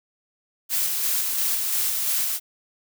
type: noise with tremolo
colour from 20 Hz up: blue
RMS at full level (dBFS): -23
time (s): 0.69-2.4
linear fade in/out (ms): 50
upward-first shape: square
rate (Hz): 2.9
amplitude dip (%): 25
effects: none